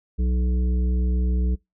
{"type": "harmonic tone with a mistuned harmonic", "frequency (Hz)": 61.74, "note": "B1", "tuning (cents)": 0, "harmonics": [1, 3, 5, 7], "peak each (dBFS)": [-19, -29, -38, -39], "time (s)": [0.18, 1.56], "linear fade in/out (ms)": 20, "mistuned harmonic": 5, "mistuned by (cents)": 37, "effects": ["noise-tail reverb RT60 0.2 s tail -25 dB re dry"]}